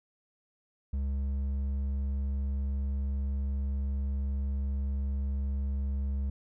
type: tone with hard clipping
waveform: sine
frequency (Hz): 68.7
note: C#2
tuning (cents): -15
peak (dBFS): -30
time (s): 0.93-6.3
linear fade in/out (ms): 5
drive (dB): 5
effects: none